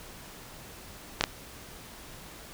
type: clicks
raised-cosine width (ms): 0.2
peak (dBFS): -5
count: 2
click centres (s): 1.21 / 1.239
effects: pink hiss -47 dBFS RMS until 2.53 s